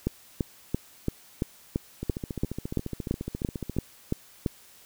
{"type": "two click trains", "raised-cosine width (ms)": 3, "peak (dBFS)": [-12, -19], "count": [14, 26], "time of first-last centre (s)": [[0.07, 4.462], [2.03, 3.766]], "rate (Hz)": [2.96, 14.4], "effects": ["white hiss -54 dBFS RMS until 4.85 s"]}